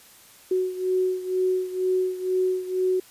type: beating tone pair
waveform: sine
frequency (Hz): 370 / 372.1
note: F#4 / F#4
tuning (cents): 0 / +10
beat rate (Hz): 2.1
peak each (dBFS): -23 / -27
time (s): 0.51-3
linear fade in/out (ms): 5
effects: white hiss -51 dBFS RMS until 3.1 s + resampled to 32000 Hz